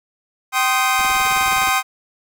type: chord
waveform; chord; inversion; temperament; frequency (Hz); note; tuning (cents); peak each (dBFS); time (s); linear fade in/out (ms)
25% pulse; C minor; second; equal with one note detuned; 774.1 / 1046.5 / 1244.5; G5 / C6 / Eb6; -22 / 0 / 0; -16; 0.52-1.83; 50
type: noise bursts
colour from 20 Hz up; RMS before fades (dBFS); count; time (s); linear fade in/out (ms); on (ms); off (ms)
pink; -31; 14; 0.99-1.691; 0; 25; 27
effects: none